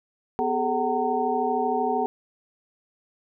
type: tone cluster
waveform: sine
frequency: 248.3 / 403.1 / 436.1 / 754 / 916 Hz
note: B3 / G4 / A4 / F#5 / A#5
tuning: +9 / +48 / -15 / +32 / -31 cents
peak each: -30 / -30 / -28 / -25 / -30 dBFS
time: 0.39-2.06 s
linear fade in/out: 0 ms
effects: none